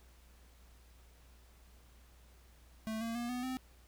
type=tone with pitch steps; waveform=square; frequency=220 / 228.9 / 238.3 / 247.9 / 258 Hz; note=A3 / A#3 / A#3 / B3 / C4; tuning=0 / -31 / +38 / +7 / -24 cents; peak=-37 dBFS; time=2.87-3.57 s; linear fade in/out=0 ms; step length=140 ms; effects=added 60 Hz sine -59 dBFS peak until 3.87 s + pink hiss -66 dBFS RMS until 3.87 s